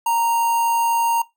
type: tone with notch filter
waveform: square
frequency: 928 Hz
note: A#5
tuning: 8 cents flat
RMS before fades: -19 dBFS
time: 0.06-1.22 s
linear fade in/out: 5 ms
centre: 4100 Hz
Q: 0.98
effects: noise-tail reverb RT60 0.2 s tail -20 dB re dry